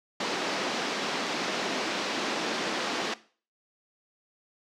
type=band-pass noise; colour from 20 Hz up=pink; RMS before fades=-31 dBFS; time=0.2-3.14 s; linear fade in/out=5 ms; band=230 to 5600 Hz; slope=24 dB/octave; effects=noise-tail reverb RT60 0.4 s tail -17 dB re dry